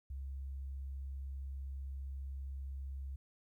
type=tone; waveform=sine; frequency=67.6 Hz; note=C#2; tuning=43 cents flat; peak=-40 dBFS; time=0.1-3.16 s; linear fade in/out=5 ms; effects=13-bit